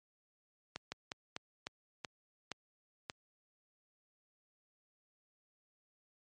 slowing click train, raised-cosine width 0.2 ms, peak -22 dBFS, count 8, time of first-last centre 0.76-3.098 s, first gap 160 ms, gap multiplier 1.24, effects high-pass 80 Hz 12 dB/octave + MP3 48 kbps

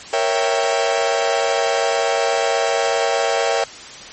40% pulse chord, A# diminished seventh, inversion none, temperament equal, 466.2 / 554.4 / 659.3 / 784 Hz, A#4 / C#5 / E5 / G5, 0 / 0 / 0 / 0 cents, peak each -21 dBFS, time 0.13-3.64 s, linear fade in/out 2 ms, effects white hiss -36 dBFS RMS until 4.12 s + MP3 32 kbps

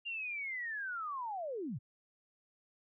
sine linear sweep, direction down, 2818 to 95.4 Hz, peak -37 dBFS, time 0.05-1.79 s, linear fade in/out 20 ms, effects none

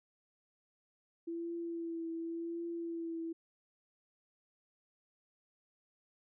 sine tone with vibrato, 334.3 Hz, E4, 24 cents sharp, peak -37 dBFS, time 1.27-3.33 s, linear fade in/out 10 ms, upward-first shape triangle, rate 0.9 Hz, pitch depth 29 cents each way, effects none

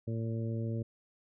harmonic tone, 113.5 Hz, A#2, 46 cents flat, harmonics 1 / 2 / 3 / 4 / 5, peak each -33 / -39 / -43 / -45 / -47 dBFS, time 0.07-0.83 s, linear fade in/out 10 ms, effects none

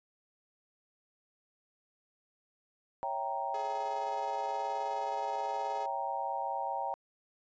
sine chord, C# diminished seventh, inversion none, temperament equal, 554.4 / 659.3 / 784 / 932.3 Hz, C#5 / E5 / G5 / Bb5, 0 / 0 / 0 / 0 cents, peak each -41 / -42 / -36 / -36 dBFS, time 3.03-6.94 s, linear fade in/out 0 ms
sawtooth tone with tremolo, 422.7 Hz, G#4, 31 cents sharp, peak -38 dBFS, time 3.54-5.86 s, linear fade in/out 5 ms, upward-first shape square, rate 19 Hz, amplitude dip 30%
effects resampled to 16000 Hz

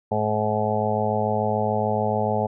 harmonic tone, 106.9 Hz, A2, 49 cents flat, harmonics 1 / 2 / 4 / 5 / 6 / 7 / 8, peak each -28 / -28 / -28 / -28 / -28 / -28 / -28 dBFS, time 0.11-2.47 s, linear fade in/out 10 ms, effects none

